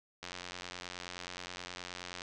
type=click train; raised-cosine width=0.2 ms; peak=-24 dBFS; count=179; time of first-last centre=0.23-2.219 s; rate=89.5 Hz; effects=resampled to 22050 Hz + 10-bit